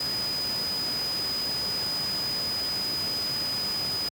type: tone in noise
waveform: sine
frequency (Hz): 4978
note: D#8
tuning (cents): 0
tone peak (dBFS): -27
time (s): 0-4.09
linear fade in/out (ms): 5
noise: pink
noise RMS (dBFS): -36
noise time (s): 0-4.09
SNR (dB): +6
effects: high-pass 100 Hz 12 dB/octave